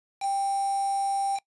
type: tone with quantisation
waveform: sine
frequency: 790 Hz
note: G5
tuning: 13 cents sharp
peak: -24 dBFS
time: 0.2-1.4 s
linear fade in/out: 50 ms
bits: 6
effects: noise-tail reverb RT60 0.1 s tail -22 dB re dry + resampled to 24000 Hz